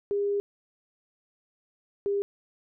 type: tone pair in turn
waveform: sine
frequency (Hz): 404.9 / 401.9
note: G#4 / G4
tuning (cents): -44 / +43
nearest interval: unison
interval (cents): 13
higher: first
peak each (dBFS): -24 / -24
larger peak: neither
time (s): 0.11-0.4 / 2.06-2.22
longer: first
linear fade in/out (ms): 0
effects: none